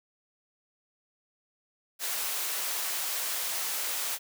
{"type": "high-pass noise", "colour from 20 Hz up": "white", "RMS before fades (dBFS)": -32, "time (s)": [1.99, 4.19], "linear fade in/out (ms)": 50, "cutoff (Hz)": 520, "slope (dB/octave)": 12, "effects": []}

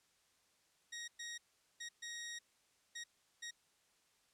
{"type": "tone bursts at uneven times", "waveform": "15% pulse", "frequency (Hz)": 1882, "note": "A#6", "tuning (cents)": 16, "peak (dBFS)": -38, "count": 6, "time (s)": [[0.92, 1.08], [1.19, 1.38], [1.8, 1.89], [2.02, 2.39], [2.95, 3.04], [3.42, 3.51]], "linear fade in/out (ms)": 10, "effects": ["white hiss -74 dBFS RMS until 4.33 s", "low-pass 9000 Hz 12 dB/octave"]}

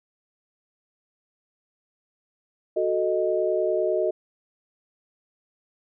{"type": "chord", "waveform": "sine", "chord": "D# diminished", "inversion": "first", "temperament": "equal", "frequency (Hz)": [370, 440, 622.3], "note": ["F#4", "A4", "D#5"], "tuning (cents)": [0, 0, 0], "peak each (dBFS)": [-25, -27, -24], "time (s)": [2.76, 4.11], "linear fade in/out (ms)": 10, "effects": []}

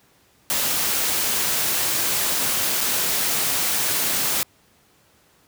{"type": "noise with dropouts", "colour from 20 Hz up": "white", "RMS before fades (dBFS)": -22, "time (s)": [0.5, 4.43], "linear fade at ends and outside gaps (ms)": 0, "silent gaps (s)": [2.807, 2.811], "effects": ["pink hiss -58 dBFS RMS until 5.47 s", "high-pass 80 Hz 12 dB/octave"]}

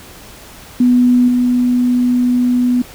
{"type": "tone with level steps", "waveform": "sine", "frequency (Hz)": 246.9, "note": "B3", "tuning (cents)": 0, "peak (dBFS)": [-7, -10], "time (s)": [0.8, 2.82], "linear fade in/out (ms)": 5, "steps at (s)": 1.28, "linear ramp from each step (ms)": 2, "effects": ["pink hiss -37 dBFS RMS until 2.94 s"]}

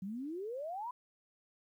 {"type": "exponential sweep", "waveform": "sine", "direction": "up", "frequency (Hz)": [182.1, 1020], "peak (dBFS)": -38, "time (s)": [0.02, 0.91], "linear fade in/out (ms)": 5, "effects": ["12-bit"]}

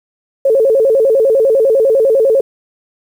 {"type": "tone with vibrato", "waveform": "sine", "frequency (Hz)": 491.4, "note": "B4", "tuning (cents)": -9, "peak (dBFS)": -7, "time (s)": [0.45, 2.41], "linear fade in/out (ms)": 5, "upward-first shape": "square", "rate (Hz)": 10, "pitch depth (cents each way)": 180, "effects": ["7-bit"]}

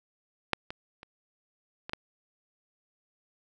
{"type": "clicks", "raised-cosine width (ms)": 0.3, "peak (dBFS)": [-8, -21, -29, -22, -15], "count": 5, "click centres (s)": [0.533, 0.705, 1.031, 1.895, 1.934], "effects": []}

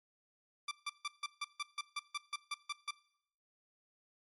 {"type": "tone bursts", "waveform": "15% pulse", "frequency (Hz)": 1174.7, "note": "D6", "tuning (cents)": 0, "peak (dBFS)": -30, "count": 13, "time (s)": [0.68, 2.909], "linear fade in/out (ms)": 5, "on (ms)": 33, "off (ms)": 150, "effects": ["noise-tail reverb RT60 0.7 s tail -21 dB re dry", "MP3 48 kbps"]}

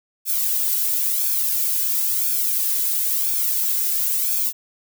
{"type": "noise with flanger", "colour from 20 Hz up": "violet", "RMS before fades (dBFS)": -21, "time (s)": [0.25, 4.53], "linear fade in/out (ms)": 50, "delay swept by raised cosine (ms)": [1, 2.2], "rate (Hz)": 0.98, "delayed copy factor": -0.95, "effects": []}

